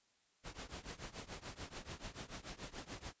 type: noise with tremolo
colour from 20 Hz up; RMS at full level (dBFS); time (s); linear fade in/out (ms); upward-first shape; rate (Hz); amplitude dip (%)
pink; -45; 0.43-3.14; 50; triangle; 6.9; 95
effects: white hiss -75 dBFS RMS until 3.2 s + resampled to 16000 Hz